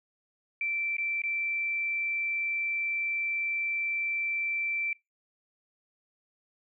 sine tone with dropouts, 2339 Hz, D7, 8 cents flat, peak -28 dBFS, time 0.61-4.93 s, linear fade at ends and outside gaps 2 ms, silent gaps 0.968-0.982 / 1.219-1.236 s, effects noise-tail reverb RT60 0.2 s tail -24 dB re dry

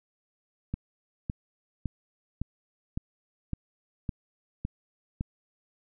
click train, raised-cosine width 5 ms, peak -18 dBFS, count 9, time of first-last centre 0.74-5.209 s, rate 1.79 Hz, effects none

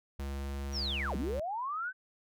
square tone, 69.3 Hz, C#2, in tune, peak -36 dBFS, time 0.19-1.4 s, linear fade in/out 5 ms
sine linear two-way sweep, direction down then up, 5920 to 168.6 to 1561 Hz, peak -33 dBFS, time 0.72-1.93 s, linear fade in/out 50 ms, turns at 1.16 s
effects none

